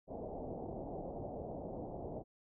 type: low-pass noise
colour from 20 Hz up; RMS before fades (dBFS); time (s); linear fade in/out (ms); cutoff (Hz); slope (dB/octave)
white; -44; 0.07-2.24; 50; 750; 48
effects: none